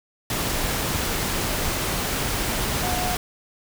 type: tone in noise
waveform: sine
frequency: 724 Hz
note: F#5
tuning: 38 cents flat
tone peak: -27 dBFS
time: 2.83-3.15 s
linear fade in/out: 2 ms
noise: pink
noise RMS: -25 dBFS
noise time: 0.3-3.17 s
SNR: -5 dB
effects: none